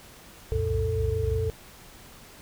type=tone cluster; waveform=sine; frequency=63.6 / 67.4 / 88.4 / 114.7 / 443 Hz; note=C2 / C#2 / F2 / A#2 / A4; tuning=-48 / -48 / +22 / -28 / +12 cents; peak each=-32 / -34 / -28 / -31 / -28 dBFS; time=0.52-1.5 s; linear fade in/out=0 ms; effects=pink hiss -49 dBFS RMS until 2.41 s